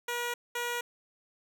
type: tone pair in turn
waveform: 10% pulse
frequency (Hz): 480 / 480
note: B4 / B4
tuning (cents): -49 / -49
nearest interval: unison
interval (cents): 0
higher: neither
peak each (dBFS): -23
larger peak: neither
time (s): 0.08-0.34 / 0.55-0.81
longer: neither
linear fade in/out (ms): 5
effects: none